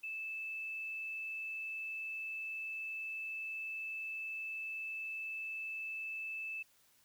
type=tone; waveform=sine; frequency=2628 Hz; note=E7; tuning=6 cents flat; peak=-39 dBFS; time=0.03-6.63 s; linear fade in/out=10 ms; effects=white hiss -69 dBFS RMS until 7.04 s